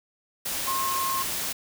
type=tone in noise; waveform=sine; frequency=1070 Hz; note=C6; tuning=38 cents sharp; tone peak=-26 dBFS; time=0.67-1.23 s; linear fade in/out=10 ms; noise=white; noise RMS=-30 dBFS; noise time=0.45-1.53 s; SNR=+1 dB; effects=none

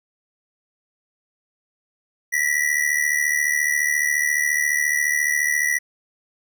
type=ring-modulated tone; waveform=square; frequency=1948 Hz; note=B6; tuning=24 cents flat; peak=-16 dBFS; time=2.32-5.79 s; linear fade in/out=20 ms; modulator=37.2 Hz; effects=none

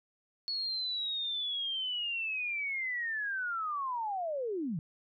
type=linear sweep; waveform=sine; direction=down; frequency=4392 to 143.5 Hz; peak=-32 dBFS; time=0.48-4.79 s; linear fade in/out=0 ms; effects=none

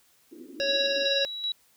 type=band-pass noise; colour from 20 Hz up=white; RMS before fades=-45 dBFS; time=0.31-1.07 s; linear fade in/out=20 ms; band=260 to 370 Hz; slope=48 dB/octave
type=harmonic tone; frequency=554.4 Hz; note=C#5; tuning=in tune; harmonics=1 / 3 / 5 / 7 / 9 / 10; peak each=-27 / -33 / -34 / -33 / -36 / -37 dBFS; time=0.6-1.25 s; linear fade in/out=0 ms
type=tone with tremolo; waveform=sine; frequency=3900 Hz; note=B7; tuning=23 cents flat; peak=-26 dBFS; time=0.67-1.52 s; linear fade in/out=2 ms; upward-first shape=square; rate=2.6 Hz; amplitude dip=55%
effects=white hiss -63 dBFS RMS until 1.76 s

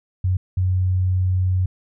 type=tone bursts at uneven times; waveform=sine; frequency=92.3 Hz; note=F#2; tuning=4 cents flat; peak=-16 dBFS; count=2; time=0.24-0.37 / 0.57-1.66 s; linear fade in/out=5 ms; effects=none

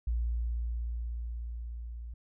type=tone with level ramp; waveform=sine; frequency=58.27 Hz; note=A#1; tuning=in tune; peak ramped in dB=-27 to -39 dBFS; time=0.07-2.14 s; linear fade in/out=5 ms; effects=none

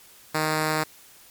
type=tone; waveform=5% pulse; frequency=155.56 Hz; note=D#3; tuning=in tune; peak=-11 dBFS; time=0.34-0.84 s; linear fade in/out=10 ms; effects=white hiss -51 dBFS RMS until 1.3 s + MP3 96 kbps

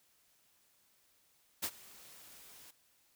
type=noise with ADSR envelope; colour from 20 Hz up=white; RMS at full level=-34 dBFS; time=1.62-2.71 s; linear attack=19 ms; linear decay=61 ms; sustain=-22 dB; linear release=7 ms; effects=white hiss -71 dBFS RMS until 3.15 s

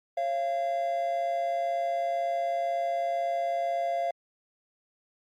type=tone pair together; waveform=triangle; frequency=545 / 687 Hz; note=C#5 / F5; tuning=-29 / -29 cents; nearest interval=major third; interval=400 cents; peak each=-32 / -25 dBFS; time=0.17-4.11 s; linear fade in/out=5 ms; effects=Opus 48 kbps

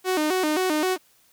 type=tone with vibrato; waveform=sawtooth; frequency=336.9 Hz; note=E4; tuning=38 cents sharp; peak=-17 dBFS; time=0.04-0.98 s; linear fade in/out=50 ms; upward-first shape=square; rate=3.8 Hz; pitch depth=170 cents each way; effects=white hiss -60 dBFS RMS until 1.32 s

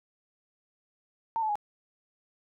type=tone with pitch steps; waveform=sine; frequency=907 / 868 / 830.8 Hz; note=A#5 / A5 / G#5; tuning=-48 / -24 / 0 cents; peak=-26 dBFS; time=1.36-1.555 s; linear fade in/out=0 ms; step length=65 ms; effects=none

